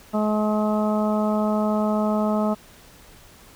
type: harmonic tone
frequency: 212.6 Hz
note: G#3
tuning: 41 cents sharp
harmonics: 1 / 2 / 3 / 4 / 5 / 6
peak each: -21 / -30 / -25 / -31 / -34 / -32 dBFS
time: 0.13-2.55 s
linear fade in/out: 20 ms
effects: pink hiss -49 dBFS RMS until 3.55 s